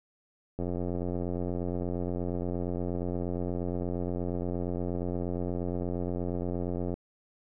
click train, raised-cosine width 2 ms, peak -20 dBFS, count 563, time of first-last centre 0.59-6.94 s, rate 88.5 Hz, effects none

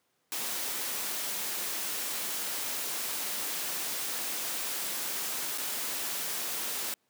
white noise with dropouts, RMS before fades -34 dBFS, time 0.32-6.94 s, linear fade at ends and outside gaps 1 ms, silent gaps 5.577-5.582 s, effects pink hiss -74 dBFS RMS until 7.09 s + high-pass 200 Hz 12 dB/octave

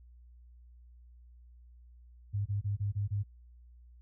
sine tone bursts, 101.6 Hz, G#2, 38 cents flat, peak -29 dBFS, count 6, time 2.33-3.235 s, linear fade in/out 20 ms, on 130 ms, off 25 ms, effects added 60 Hz sine -53 dBFS peak until 4.01 s

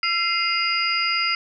sine tone cluster, 1355 / 2092 / 2508 / 2812 / 4892 Hz, E6 / C7 / D#7 / F7 / D#8, +47 / -1 / +13 / +11 / -30 cents, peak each -26 / -24 / -32 / -29 / -24 dBFS, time 0.03-1.35 s, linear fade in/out 2 ms, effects none

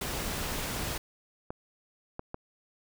pink noise, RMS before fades -34 dBFS, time 0.01-0.98 s, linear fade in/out 5 ms
clicks, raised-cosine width 1 ms, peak -22 dBFS, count 3, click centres 1.505 / 2.194 / 2.344 s
effects none

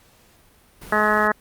pink noise, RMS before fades -40 dBFS, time 0.81-1.28 s, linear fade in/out 10 ms
harmonic tone, 212.1 Hz, G#3, 37 cents sharp, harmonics 1 / 2 / 3 / 4 / 5 / 6 / 7 / 8 / 9, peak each -26 / -25 / -24 / -25 / -25 / -22 / -27 / -22 / -27 dBFS, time 0.92-1.32 s, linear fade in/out 5 ms
effects pink hiss -55 dBFS RMS until 1.4 s + Opus 48 kbps

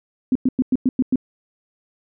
sine tone bursts, 256.3 Hz, C4, 36 cents flat, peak -13 dBFS, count 7, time 0.32-1.158 s, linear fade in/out 2 ms, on 34 ms, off 100 ms, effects none

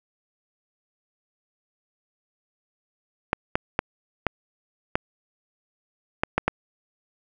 clicks, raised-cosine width 0.5 ms, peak -5 dBFS, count 8, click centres 3.331 / 3.555 / 3.791 / 4.267 / 4.955 / 6.235 / 6.38 / 6.48 s, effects none

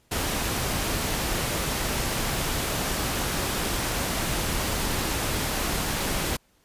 pink noise, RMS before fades -27 dBFS, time 0.11-6.37 s, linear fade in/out 10 ms, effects pink hiss -64 dBFS RMS until 6.64 s + resampled to 32000 Hz

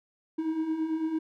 triangle beating tone pair, 311.1 / 320.1 Hz, D#4 / D#4, 0 / +49 cents, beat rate 9 Hz, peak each -33 / -26 dBFS, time 0.38-1.19 s, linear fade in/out 10 ms, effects none

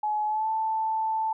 sine tone with pitch glide, 848 to 881.5 Hz, G#5 to A5, +36 to +3 cents, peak -24 dBFS, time 0.03-1.33 s, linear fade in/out 5 ms, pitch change +67 cents, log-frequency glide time 0.26-0.49 s, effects none

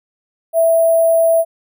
sine tone with sample-and-hold, 659.3 Hz, E5, in tune, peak -9 dBFS, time 0.53-1.45 s, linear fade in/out 50 ms, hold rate 11025 Hz, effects none

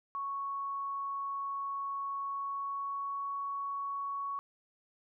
sine tone with pitch glide, 1108.7 to 1115.8 Hz, C#6 to C#6, 0 to +11 cents, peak -34 dBFS, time 0.15-4.39 s, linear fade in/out 0 ms, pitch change +11 cents, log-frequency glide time 2.2-3.29 s, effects none

